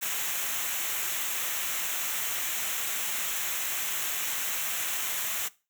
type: noise with comb filter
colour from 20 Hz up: white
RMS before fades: -31 dBFS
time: 0.01-5.49 s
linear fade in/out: 20 ms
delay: 0.21 ms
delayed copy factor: -0.65
effects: noise-tail reverb RT60 0.3 s tail -20 dB re dry